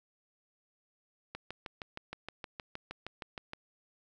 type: click train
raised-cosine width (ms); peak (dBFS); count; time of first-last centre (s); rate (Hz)
0.3; -24; 15; 1.35-3.534; 6.41
effects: none